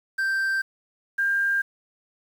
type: tone pair in turn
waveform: triangle / sine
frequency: 1568 / 1598.2 Hz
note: G6 / G6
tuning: 0 / +33 cents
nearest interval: unison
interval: 33 cents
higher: second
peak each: -20 dBFS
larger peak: neither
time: 0.18-0.62 / 1.18-1.62 s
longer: neither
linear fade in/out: 10 ms
effects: 8-bit